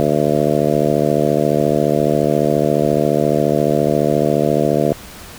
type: harmonic tone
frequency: 74.4 Hz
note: D2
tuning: 23 cents sharp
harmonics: 2 / 3 / 4 / 5 / 6 / 7 / 8 / 9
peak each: -21 / -21 / -21 / -21 / -21 / -21 / -21 / -21 dBFS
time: 0-4.93 s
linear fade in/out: 0 ms
effects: pink hiss -36 dBFS RMS until 5.38 s